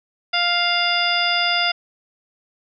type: harmonic tone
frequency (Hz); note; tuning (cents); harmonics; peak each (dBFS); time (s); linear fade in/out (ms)
700; F5; +4; 1 / 2 / 3 / 4 / 5 / 7; -24 / -24 / -24 / -24 / -24 / -24; 0.33-1.72; 10
effects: none